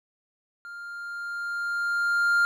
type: tone with level ramp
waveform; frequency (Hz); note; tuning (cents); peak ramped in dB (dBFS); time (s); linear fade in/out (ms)
triangle; 1400; F6; +4; -36 to -16; 0.65-2.45; 0
effects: none